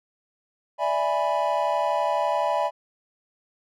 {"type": "chord", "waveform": "triangle", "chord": "E dominant seventh", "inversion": "third", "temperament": "equal", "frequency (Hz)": [587.3, 659.3, 830.6, 987.8], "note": ["D5", "E5", "G#5", "B5"], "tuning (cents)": [0, 0, 0, 0], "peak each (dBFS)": -25, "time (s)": [0.78, 2.71], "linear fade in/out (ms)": 50, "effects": []}